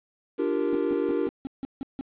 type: chord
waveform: triangle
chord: G minor seventh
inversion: second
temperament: equal with one note detuned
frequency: 293.7 / 345.2 / 392 / 466.2 Hz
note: D4 / F4 / G4 / Bb4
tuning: 0 / -20 / 0 / 0 cents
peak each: -27 dBFS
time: 0.38-1.29 s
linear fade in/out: 20 ms
type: tone bursts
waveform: triangle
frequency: 270 Hz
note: C#4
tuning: 45 cents flat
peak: -27 dBFS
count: 8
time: 0.73-2.01 s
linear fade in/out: 0 ms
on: 20 ms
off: 160 ms
effects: resampled to 8000 Hz + 9-bit